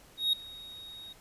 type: tone with ADSR envelope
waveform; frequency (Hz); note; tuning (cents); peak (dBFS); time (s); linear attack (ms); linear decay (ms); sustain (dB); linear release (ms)
triangle; 3760; A#7; +14; -21; 0.17-1.13; 160; 4; -21; 7
effects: pink hiss -57 dBFS RMS until 1.2 s + resampled to 32000 Hz